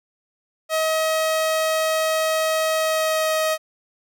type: tone with pitch glide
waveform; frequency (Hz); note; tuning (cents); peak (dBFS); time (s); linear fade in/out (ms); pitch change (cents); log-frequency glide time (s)
sawtooth; 635 to 630.6; D#5 to D#5; +35 to +23; -15; 0.69-3.58; 50; -12; 2.76-3.34
effects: none